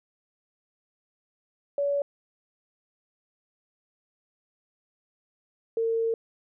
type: tone pair in turn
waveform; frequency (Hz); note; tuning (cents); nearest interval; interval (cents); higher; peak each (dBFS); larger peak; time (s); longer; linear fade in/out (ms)
sine; 568 / 454.7; C#5 / A#4; +42 / -43; major third; 385; first; -23; neither; 1.78-2.02 / 5.77-6.14; second; 2
effects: none